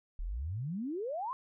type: exponential sweep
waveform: sine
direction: up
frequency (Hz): 34.91 to 1090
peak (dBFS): -34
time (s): 0.19-1.33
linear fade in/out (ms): 0
effects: none